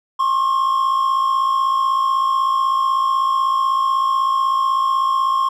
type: tone pair together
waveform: triangle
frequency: 1069 / 1125.1 Hz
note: C6 / C#6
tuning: +37 / +25 cents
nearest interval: minor second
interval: 88 cents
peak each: -13 / -21 dBFS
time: 0.19-5.49 s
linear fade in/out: 10 ms
effects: tanh soft clip ceiling -6 dBFS